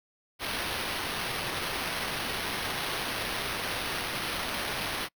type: noise with sample-and-hold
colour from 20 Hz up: blue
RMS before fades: -33 dBFS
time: 0.39-5.09 s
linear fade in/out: 50 ms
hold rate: 7350 Hz
effects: noise-tail reverb RT60 0.1 s tail -26 dB re dry